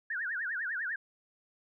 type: tone with vibrato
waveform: sine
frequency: 1634 Hz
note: G#6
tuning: 29 cents flat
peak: -32 dBFS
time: 0.1-0.96 s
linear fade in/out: 5 ms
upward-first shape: triangle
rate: 10 Hz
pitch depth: 260 cents each way
effects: none